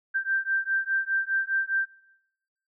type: beating tone pair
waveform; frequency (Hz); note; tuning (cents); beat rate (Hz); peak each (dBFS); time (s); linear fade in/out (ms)
sine; 1568 / 1572.9; G6 / G6; 0 / +5; 4.9; -27; 0.14-1.86; 20
effects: noise-tail reverb RT60 0.9 s tail -21 dB re dry